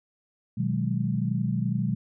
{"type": "chord", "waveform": "sine", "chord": "G# minor seventh", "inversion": "first", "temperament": "equal", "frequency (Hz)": [123.47, 155.56, 185, 207.7], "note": ["B2", "D#3", "F#3", "G#3"], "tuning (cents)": [0, 0, 0, 0], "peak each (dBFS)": [-28, -31, -29, -30], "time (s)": [0.57, 1.95], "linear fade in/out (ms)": 10, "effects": []}